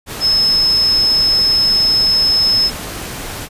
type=tone in noise; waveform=sine; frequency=5190 Hz; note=E8; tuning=28 cents flat; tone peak=-10 dBFS; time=0.2-2.71 s; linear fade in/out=50 ms; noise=pink; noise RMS=-26 dBFS; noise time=0.06-3.49 s; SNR=+13 dB; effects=resampled to 32000 Hz